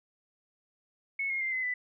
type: tone with pitch steps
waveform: sine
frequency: 2199 / 2145 / 2092 / 2041 / 1991 Hz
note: C#7 / C7 / C7 / C7 / B6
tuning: -14 / +42 / -1 / -44 / +14 cents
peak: -29 dBFS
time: 1.19-1.74 s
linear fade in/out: 5 ms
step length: 110 ms
effects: none

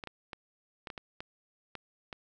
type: clicks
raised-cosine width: 0.3 ms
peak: -24 dBFS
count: 9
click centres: 0.038 / 0.073 / 0.332 / 0.872 / 0.902 / 0.978 / 1.205 / 1.753 / 2.128 s
effects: none

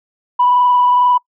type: tone with frequency modulation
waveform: sine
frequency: 986 Hz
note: B5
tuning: 3 cents flat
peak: -8 dBFS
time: 0.39-1.18 s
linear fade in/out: 10 ms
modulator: 22.2 Hz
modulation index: 0.52
effects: noise-tail reverb RT60 0.1 s tail -24 dB re dry + tanh soft clip ceiling -4 dBFS

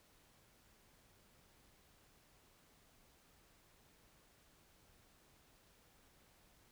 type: silence
effects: pink hiss -69 dBFS RMS until 6.71 s

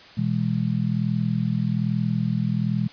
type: chord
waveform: sine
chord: E major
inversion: second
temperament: just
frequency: 123.61 / 164.81 / 206 Hz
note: B2 / E3 / G#3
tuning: +2 / 0 / -14 cents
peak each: -25 dBFS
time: 0.17-2.88 s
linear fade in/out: 10 ms
effects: white hiss -46 dBFS RMS until 2.92 s + resampled to 11025 Hz

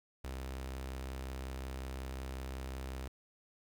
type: tone with notch filter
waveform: sawtooth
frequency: 65.5 Hz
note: C2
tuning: 2 cents sharp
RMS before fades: -42 dBFS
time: 0.24-3.08 s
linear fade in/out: 5 ms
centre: 160 Hz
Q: 1.5
effects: 10-bit

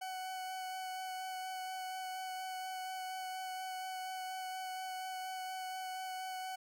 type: tone with vibrato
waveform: 40% pulse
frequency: 748 Hz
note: F#5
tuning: 19 cents sharp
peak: -39 dBFS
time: 0.01-6.56 s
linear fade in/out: 10 ms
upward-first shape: sine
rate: 4.2 Hz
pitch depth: 10 cents each way
effects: none

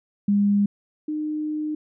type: tone pair in turn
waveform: sine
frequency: 202.9 / 305 Hz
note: G#3 / D#4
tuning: -40 / -34 cents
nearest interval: perfect fifth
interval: 706 cents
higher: second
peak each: -16 / -24 dBFS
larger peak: first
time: 0.28-0.66 / 1.08-1.75 s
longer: second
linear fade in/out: 5 ms
effects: none

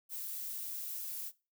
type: noise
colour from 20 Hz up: violet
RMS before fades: -41 dBFS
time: 0.09-1.32 s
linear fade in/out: 50 ms
effects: noise-tail reverb RT60 0.3 s tail -20 dB re dry

